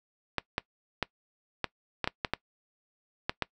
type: clicks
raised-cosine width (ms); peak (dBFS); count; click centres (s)
0.3; -11; 10; 0.383 / 0.581 / 1.027 / 1.643 / 2.043 / 2.075 / 2.248 / 2.336 / 3.295 / 3.423
effects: noise-tail reverb RT60 0.1 s tail -22 dB re dry